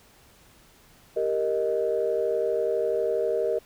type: chord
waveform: sine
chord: Eb major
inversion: first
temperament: equal with one note detuned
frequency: 394 / 466.2 / 622.3 Hz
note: G4 / Bb4 / Eb5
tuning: +9 / 0 / 0 cents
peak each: -28 / -25 / -27 dBFS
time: 1.16-3.59 s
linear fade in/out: 10 ms
effects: tanh soft clip ceiling -14 dBFS + pink hiss -56 dBFS RMS until 3.65 s